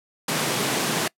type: high-pass noise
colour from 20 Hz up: pink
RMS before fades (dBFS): -24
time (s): 0.28-1.08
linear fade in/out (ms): 5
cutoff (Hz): 130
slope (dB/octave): 48
effects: noise-tail reverb RT60 0.1 s tail -24 dB re dry + low-pass 12000 Hz 12 dB/octave